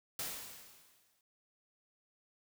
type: noise with exponential decay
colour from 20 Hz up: white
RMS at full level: -38 dBFS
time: 0.19-1.21 s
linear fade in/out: 2 ms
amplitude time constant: 220 ms
effects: none